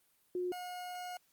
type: tone pair in turn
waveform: sine / 40% pulse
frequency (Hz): 360.3 / 720.6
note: F#4 / F#5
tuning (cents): -46 / -46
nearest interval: octave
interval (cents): 1200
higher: second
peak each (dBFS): -33 / -40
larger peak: first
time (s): 0.35-0.52 / 0.52-1.17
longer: second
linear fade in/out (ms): 2
effects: white hiss -72 dBFS RMS until 1.32 s + Opus 32 kbps